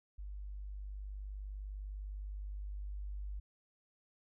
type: tone with level ramp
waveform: sine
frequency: 49.83 Hz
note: G1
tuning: 29 cents sharp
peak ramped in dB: -42 to -39 dBFS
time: 0.18-3.4 s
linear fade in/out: 10 ms
effects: none